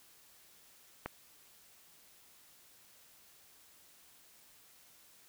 click, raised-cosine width 0.5 ms, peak -22 dBFS, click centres 1.06 s, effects white hiss -62 dBFS RMS until 5.28 s

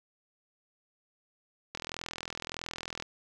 click train, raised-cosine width 0.2 ms, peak -19 dBFS, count 54, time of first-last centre 1.75-3.024 s, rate 41.6 Hz, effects none

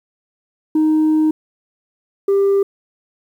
sine tone pair in turn, 311.1 / 395.9 Hz, D#4 / G4, 0 / +17 cents, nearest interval major third, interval 417 cents, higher second, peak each -9 dBFS, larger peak neither, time 0.75-1.31 / 2.28-2.63 s, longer first, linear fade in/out 5 ms, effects tanh soft clip ceiling -10 dBFS + 8-bit

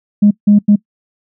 sine tone bursts at uneven times, 206.4 Hz, G#3, 10 cents flat, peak -3 dBFS, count 3, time 0.22-0.31 / 0.47-0.59 / 0.68-0.76 s, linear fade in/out 10 ms, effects noise-tail reverb RT60 0.1 s tail -22 dB re dry + tanh soft clip ceiling 0 dBFS

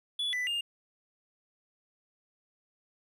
triangle tone with pitch steps, 3423 / 1989 / 2817 Hz, A7 / B6 / F7, -48 / +12 / +14 cents, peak -28 dBFS, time 0.19-0.61 s, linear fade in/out 5 ms, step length 140 ms, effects none

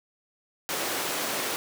pink high-pass noise, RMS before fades -30 dBFS, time 0.69-1.56 s, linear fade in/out 0 ms, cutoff 340 Hz, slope 12 dB/octave, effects none

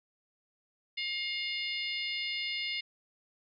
harmonic tone, 712 Hz, F5, 33 cents sharp, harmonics 3 / 4 / 5 / 6 / 7, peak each -36 / -38 / -40 / -42 / -43 dBFS, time 0.97-2.81 s, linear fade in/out 10 ms, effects none

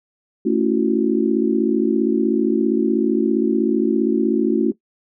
sine chord, F# minor seventh, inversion first, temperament just, 222 / 277.5 / 333 / 370 Hz, A3 / C#4 / E4 / F#4, +16 / +2 / +18 / 0 cents, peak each -20 dBFS, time 0.45-4.72 s, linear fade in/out 10 ms, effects noise-tail reverb RT60 0.1 s tail -17 dB re dry

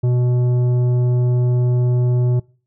sine tone with tanh clipping, 123.47 Hz, B2, in tune, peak -15 dBFS, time 0.03-2.4 s, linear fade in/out 10 ms, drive 10 dB, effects noise-tail reverb RT60 0.4 s tail -24 dB re dry

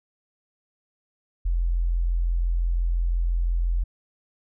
sine tone, 42.9 Hz, F1, 30 cents flat, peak -20 dBFS, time 1.45-3.84 s, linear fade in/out 10 ms, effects none

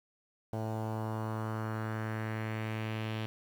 sawtooth tone with low-pass filter sweep, 110 Hz, A2, in tune, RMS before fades -36 dBFS, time 0.53-3.26 s, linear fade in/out 0 ms, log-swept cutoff 730 to 3200 Hz, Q 2.4, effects 9-bit

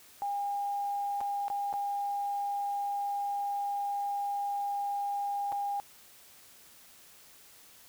sine tone with dropouts, 808 Hz, G#5, 48 cents flat, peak -30 dBFS, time 0.22-5.8 s, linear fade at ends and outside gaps 0 ms, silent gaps 1.206-1.212 / 1.482-1.501 / 1.728-1.738 / 5.52-5.525 s, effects white hiss -56 dBFS RMS until 7.88 s

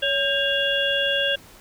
harmonic tone with a mistuned harmonic, 560 Hz, C#5, 18 cents sharp, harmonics 1 / 3 / 5 / 6, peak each -25 / -25 / -25 / -25 dBFS, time 0.02-1.36 s, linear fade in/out 10 ms, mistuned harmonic 3, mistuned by -81 cents, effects pink hiss -48 dBFS RMS until 1.6 s

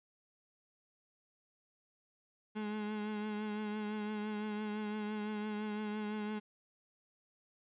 35% pulse tone with vibrato, 211.6 Hz, G#3, 33 cents sharp, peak -35 dBFS, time 2.55-6.4 s, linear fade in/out 20 ms, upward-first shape triangle, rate 5.9 Hz, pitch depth 35 cents each way, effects resampled to 8000 Hz + 12-bit

